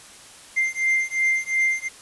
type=beating tone pair; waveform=triangle; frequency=2093 / 2095.8 Hz; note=C7 / C7; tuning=0 / +2 cents; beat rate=2.8 Hz; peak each=-21 dBFS; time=0.56-1.89 s; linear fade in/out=20 ms; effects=white hiss -45 dBFS RMS until 2.01 s + resampled to 24000 Hz